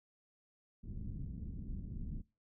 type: low-pass noise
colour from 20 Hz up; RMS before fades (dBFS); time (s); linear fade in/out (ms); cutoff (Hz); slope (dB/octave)
pink; -43; 0.83-2.22; 20; 230; 24
effects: noise-tail reverb RT60 0.3 s tail -22 dB re dry